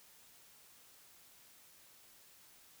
silence, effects white hiss -62 dBFS RMS until 2.8 s

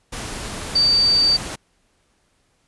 sine tone in noise, 4621 Hz, D8, 29 cents flat, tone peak -13 dBFS, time 0.75-1.37 s, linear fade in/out 10 ms, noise pink, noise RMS -30 dBFS, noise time 0.12-1.56 s, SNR +14 dB, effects pink hiss -64 dBFS RMS until 2.67 s + resampled to 24000 Hz

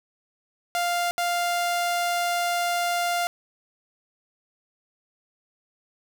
sawtooth tone bursts at uneven times, 698.5 Hz, F5, in tune, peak -19 dBFS, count 2, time 0.75-1.11 / 1.18-3.27 s, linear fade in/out 0 ms, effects none

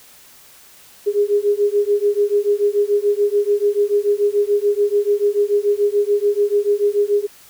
sine beating tone pair, 406.9 / 413.8 Hz, G#4 / G#4, -35 / -6 cents, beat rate 6.9 Hz, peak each -17 dBFS, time 1.06-7.27 s, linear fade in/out 20 ms, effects white hiss -46 dBFS RMS until 7.49 s

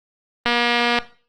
click train, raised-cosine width 0.3 ms, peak -3 dBFS, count 127, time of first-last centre 0.46-0.987 s, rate 239 Hz, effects noise-tail reverb RT60 0.4 s tail -17 dB re dry + Opus 24 kbps

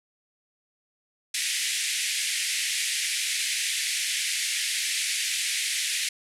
pink band-pass noise, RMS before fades -28 dBFS, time 1.34-6.09 s, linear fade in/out 5 ms, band 1900 to 11000 Hz, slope 48 dB/octave, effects none

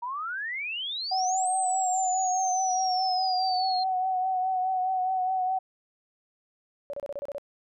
sine exponential two-way sweep, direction up then down, 932.3 to 8450 to 4163 Hz, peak -30 dBFS, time 0.02-3.84 s, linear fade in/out 10 ms, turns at 1.49 s
sine tone with vibrato, 747 Hz, F#5, 16 cents sharp, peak -24 dBFS, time 1.11-5.59 s, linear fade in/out 10 ms, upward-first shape triangle, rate 4.8 Hz, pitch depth 37 cents each way
sine tone bursts, 569 Hz, C#5, 45 cents sharp, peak -31 dBFS, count 8, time 6.9-7.382 s, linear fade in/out 0 ms, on 34 ms, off 30 ms
effects none

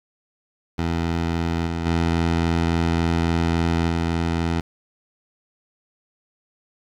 15% pulse tone with level steps, 83.6 Hz, E2, 25 cents sharp, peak -15 / -18 / -12 / -14 dBFS, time 0.78-4.61 s, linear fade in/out 10 ms, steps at 1.66 / 1.85 / 3.88 s, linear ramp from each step 20 ms, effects low-pass 5000 Hz 12 dB/octave + 8-bit

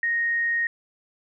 sine tone, 1864.7 Hz, A#6, in tune, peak -21 dBFS, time 0.03-0.67 s, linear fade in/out 2 ms, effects none

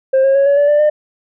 sine tone with pitch steps, 530 / 541.4 / 553.1 / 565.1 / 577.3 / 589.8 / 602.5 Hz, C5 / C#5 / C#5 / C#5 / D5 / D5 / D5, +22 / -41 / -4 / +33 / -30 / +7 / +44 cents, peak -6 dBFS, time 0.13-0.9 s, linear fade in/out 10 ms, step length 110 ms, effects tanh soft clip ceiling -7 dBFS

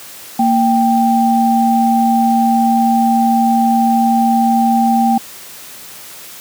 sine tone pair together, 231.3 / 785.9 Hz, A#3 / G5, -13 / +4 cents, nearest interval octave + major sixth, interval 2117 cents, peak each -12 dBFS, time 0.39-5.18 s, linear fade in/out 5 ms, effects white hiss -34 dBFS RMS until 6.4 s + high-pass 100 Hz 12 dB/octave

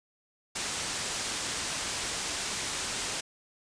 white low-pass noise, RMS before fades -34 dBFS, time 0.55-3.21 s, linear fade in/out 10 ms, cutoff 8700 Hz, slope 24 dB/octave, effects resampled to 22050 Hz

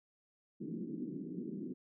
pink band-pass noise, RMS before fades -42 dBFS, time 0.6-1.74 s, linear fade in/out 20 ms, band 170 to 360 Hz, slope 48 dB/octave, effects none

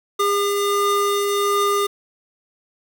square tone pair together, 404.4 / 1211.8 Hz, G#4 / D#6, -46 / -46 cents, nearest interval octave + perfect fifth, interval 1900 cents, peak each -20 / -22 dBFS, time 0.19-1.87 s, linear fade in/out 10 ms, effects 7-bit

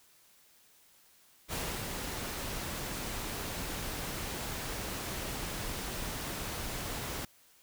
pink noise with ADSR envelope, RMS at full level -35 dBFS, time 1.48-7.25 s, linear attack 53 ms, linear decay 270 ms, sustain -3 dB, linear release 3 ms, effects white hiss -63 dBFS RMS until 7.62 s

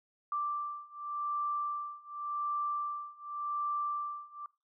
sine beating tone pair, 1174.7 / 1175.58 Hz, D6 / D6, 0 / +1 cents, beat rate 0.88 Hz, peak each -37 / -36 dBFS, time 0.32-4.46 s, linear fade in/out 2 ms, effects noise-tail reverb RT60 0.3 s tail -23 dB re dry

